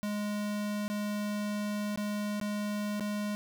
square tone with dropouts, 207.7 Hz, G#3, in tune, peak -32 dBFS, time 0.03-3.35 s, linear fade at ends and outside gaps 0 ms, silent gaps 0.88-0.9 / 1.959-1.975 / 2.4-2.413 / 2.997-3.007 s, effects none

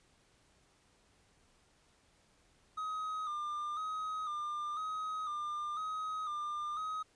triangle tone with vibrato, 1231 Hz, D#6, 19 cents flat, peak -34 dBFS, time 2.77-7.03 s, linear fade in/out 10 ms, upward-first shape square, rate 1 Hz, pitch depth 45 cents each way, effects pink hiss -69 dBFS RMS until 7.15 s + resampled to 22050 Hz

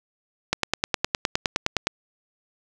click train, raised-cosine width 0.2 ms, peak -3 dBFS, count 14, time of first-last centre 0.53-1.87 s, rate 9.7 Hz, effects none

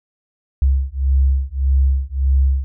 sine beating tone pair, 66.5 / 68.2 Hz, C2 / C#2, +29 / -28 cents, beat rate 1.7 Hz, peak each -16 dBFS, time 0.62-2.64 s, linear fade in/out 0 ms, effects none

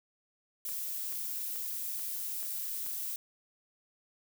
violet noise, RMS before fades -37 dBFS, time 0.65-3.16 s, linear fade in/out 2 ms
click train, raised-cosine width 0.3 ms, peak -34 dBFS, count 6, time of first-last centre 0.69-2.864 s, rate 2.3 Hz
effects none

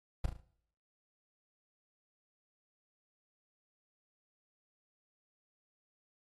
brown noise with echo, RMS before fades -29 dBFS, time 0.24-0.26 s, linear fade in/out 5 ms, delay 36 ms, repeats 4, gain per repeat -7 dB, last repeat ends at 0.404 s, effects noise-tail reverb RT60 0.7 s tail -21 dB re dry + AAC 32 kbps

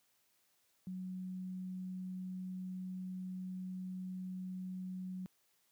sine tone, 185 Hz, F#3, in tune, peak -40 dBFS, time 0.87-5.26 s, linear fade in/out 0 ms, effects white hiss -75 dBFS RMS until 5.71 s + high-pass 80 Hz 12 dB/octave

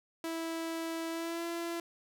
sawtooth tone with pitch glide, 328.4 to 338.4 Hz, E4 to E4, -6 to +45 cents, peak -31 dBFS, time 0.24-1.8 s, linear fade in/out 2 ms, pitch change +51 cents, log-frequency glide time 1.09-1.46 s, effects none

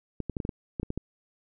clicks, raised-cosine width 3 ms, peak -18 dBFS, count 10, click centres 0.203 / 0.297 / 0.368 / 0.402 / 0.451 / 0.492 / 0.798 / 0.831 / 0.904 / 0.976 s, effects none

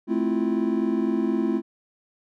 triangle chord, F major seventh, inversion first, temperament equal with one note detuned, 217.6 / 261.6 / 329.6 / 349.2 Hz, A3 / C4 / E4 / F4, -19 / 0 / 0 / 0 cents, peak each -24 / -25 / -24 / -26 dBFS, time 0.07-1.62 s, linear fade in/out 50 ms, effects none

